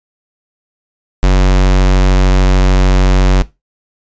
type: tone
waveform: square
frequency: 46.77 Hz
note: F#1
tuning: 19 cents sharp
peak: -6 dBFS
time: 1.23-3.42 s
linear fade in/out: 0 ms
effects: noise-tail reverb RT60 0.2 s tail -17 dB re dry + resampled to 16000 Hz